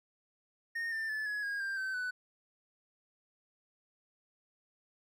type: tone with pitch steps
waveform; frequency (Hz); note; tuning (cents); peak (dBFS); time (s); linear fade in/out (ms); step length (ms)
triangle; 1843 / 1788.5 / 1735.5 / 1684.2 / 1634.4 / 1586 / 1539.1 / 1493.5; A#6 / A6 / A6 / G#6 / G#6 / G6 / G6 / F#6; -20 / +28 / -24 / +24 / -28 / +20 / -32 / +16; -32; 0.75-2.11; 10; 170
effects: none